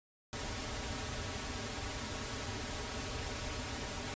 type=noise with comb filter; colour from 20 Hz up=pink; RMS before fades=-40 dBFS; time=0.33-4.14 s; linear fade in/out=0 ms; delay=5.8 ms; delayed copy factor=-0.85; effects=resampled to 16000 Hz